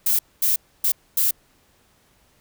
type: noise bursts at uneven times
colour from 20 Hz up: violet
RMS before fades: -19 dBFS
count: 4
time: 0.06-0.19 / 0.42-0.56 / 0.84-0.92 / 1.17-1.31 s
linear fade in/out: 5 ms
effects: pink hiss -60 dBFS RMS until 2.4 s